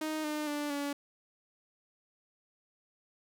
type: tone with pitch steps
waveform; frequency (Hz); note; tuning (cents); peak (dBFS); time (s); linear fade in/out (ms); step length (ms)
sawtooth; 311.1 / 302.2 / 293.6 / 285.3; D#4 / D4 / D4 / C#4; 0 / +50 / 0 / +50; -29; 0.01-0.93; 5; 230
effects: none